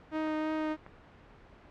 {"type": "tone with vibrato", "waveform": "sawtooth", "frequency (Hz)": 311.1, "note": "D#4", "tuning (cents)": 0, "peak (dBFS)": -26, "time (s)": [0.11, 0.77], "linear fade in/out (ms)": 50, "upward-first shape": "triangle", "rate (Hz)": 3, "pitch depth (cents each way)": 13}
{"type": "clicks", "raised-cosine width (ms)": 0.5, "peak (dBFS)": -31, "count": 2, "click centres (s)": [0.274, 0.864]}
{"effects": ["pink hiss -55 dBFS RMS until 1.7 s", "low-pass 2000 Hz 12 dB/octave"]}